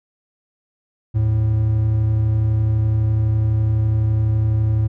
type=tone pair together; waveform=triangle; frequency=77.15 / 109.1 Hz; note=D#2 / A2; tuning=-14 / -14 cents; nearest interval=tritone; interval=600 cents; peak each=-22 / -13 dBFS; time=1.14-4.88 s; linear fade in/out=20 ms; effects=none